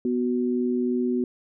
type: tone pair together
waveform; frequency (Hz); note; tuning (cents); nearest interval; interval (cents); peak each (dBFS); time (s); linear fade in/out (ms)
sine; 246.9 / 369.9; B3 / F#4; 0 / 0; perfect fifth; 700; -23 / -26; 0.05-1.24; 2
effects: none